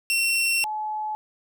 sawtooth / sine tone pair in turn, 2718 / 856.1 Hz, F7 / A5, -48 / -48 cents, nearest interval octave + minor sixth, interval 2000 cents, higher first, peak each -17 / -26 dBFS, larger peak first, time 0.1-0.64 / 0.64-1.15 s, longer first, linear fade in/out 0 ms, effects none

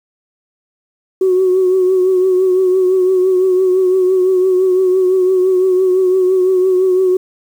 sine tone with vibrato, 371.6 Hz, F#4, 7 cents sharp, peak -8 dBFS, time 1.21-7.17 s, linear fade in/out 5 ms, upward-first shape triangle, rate 5.9 Hz, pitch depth 46 cents each way, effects tanh soft clip ceiling -4 dBFS + 7-bit

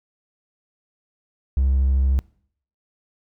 triangle tone with vibrato, 66.7 Hz, C2, 34 cents sharp, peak -13 dBFS, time 1.57-2.19 s, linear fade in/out 0 ms, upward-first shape triangle, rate 13 Hz, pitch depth 16 cents each way, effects noise-tail reverb RT60 0.6 s tail -24 dB re dry + tanh soft clip ceiling -10 dBFS

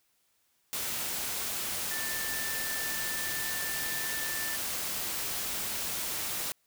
sine tone in noise, 1772 Hz, A6, 12 cents sharp, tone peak -37 dBFS, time 1.91-4.56 s, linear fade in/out 0 ms, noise white, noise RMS -34 dBFS, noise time 0.73-6.52 s, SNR -6 dB, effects white hiss -72 dBFS RMS until 6.66 s

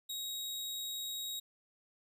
sawtooth tone, 3794 Hz, A#7, 30 cents sharp, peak -35 dBFS, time 0.09-1.4 s, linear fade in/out 10 ms, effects none

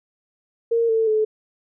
sine tone with pitch steps, 462.5 / 447.3 / 432.5 Hz, A#4 / A4 / A4, -14 / +28 / -30 cents, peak -16 dBFS, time 0.71-1.25 s, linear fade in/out 10 ms, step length 180 ms, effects none

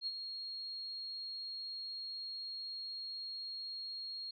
sine tone with ADSR envelope, 4271 Hz, C8, 35 cents sharp, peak -34 dBFS, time 0.01-4.31 s, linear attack 57 ms, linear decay 41 ms, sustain -7 dB, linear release 6 ms, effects none

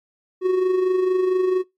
triangle tone with amplitude modulation, 370 Hz, F#4, in tune, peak -12 dBFS, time 0.41-1.64 s, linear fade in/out 50 ms, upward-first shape sine, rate 24.4 Hz, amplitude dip 45%, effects noise-tail reverb RT60 0.2 s tail -24 dB re dry + MP3 64 kbps

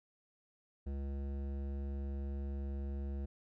sine tone with hard clipping, 69.3 Hz, C#2, in tune, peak -39 dBFS, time 0.86-3.26 s, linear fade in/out 10 ms, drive 14 dB, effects none

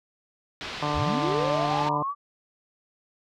white low-pass noise, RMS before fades -36 dBFS, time 0.61-1.89 s, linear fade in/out 0 ms, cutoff 4200 Hz, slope 24 dB/octave
harmonic tone, 148 Hz, D3, 14 cents sharp, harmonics 1 / 2 / 3 / 4 / 5 / 6 / 7 / 8, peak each -32 / -33 / -37 / -33 / -34 / -33 / -32 / -33 dBFS, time 0.82-2.03 s, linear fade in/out 5 ms
sine linear sweep, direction up, 32.7 to 1174.7 Hz, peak -26 dBFS, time 0.93-2.15 s, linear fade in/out 50 ms
effects none

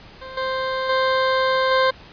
20% pulse tone with level steps, 523.3 Hz, C5, in tune, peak -29 / -17 / -12 / -10 dBFS, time 0.21-1.91 s, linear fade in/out 10 ms, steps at 0.37 / 0.89 / 1.71 s, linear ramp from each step 5 ms, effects pink hiss -44 dBFS RMS until 2.12 s + resampled to 11025 Hz

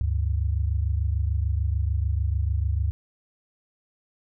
sine tone pair together, 71.54 / 98.3 Hz, D2 / G2, -45 / +5 cents, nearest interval tritone, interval 550 cents, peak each -23 / -26 dBFS, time 0.01-2.91 s, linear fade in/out 0 ms, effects none

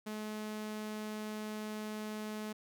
sawtooth tone, 213.9 Hz, A3, 49 cents flat, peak -35 dBFS, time 0.06-2.53 s, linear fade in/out 10 ms, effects none

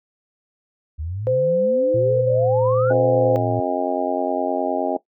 sine exponential sweep, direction up, 72.9 to 1502 Hz, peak -25 dBFS, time 0.98-2.93 s, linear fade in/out 20 ms
sine tone, 515 Hz, C5, 28 cents flat, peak -16 dBFS, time 1.27-3.36 s, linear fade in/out 0 ms
sine tone with vibrato, 117.8 Hz, A#2, 19 cents sharp, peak -23 dBFS, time 1.94-3.6 s, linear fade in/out 5 ms, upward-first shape sine, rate 1.1 Hz, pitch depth 57 cents each way
harmonic tone, 89.7 Hz, F2, 47 cents sharp, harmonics 3 / 4 / 5 / 6 / 7 / 8 / 9, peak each -26 / -27 / -27 / -31 / -24 / -32 / -26 dBFS, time 2.9-4.97 s, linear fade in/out 5 ms
effects noise-tail reverb RT60 0.1 s tail -17 dB re dry

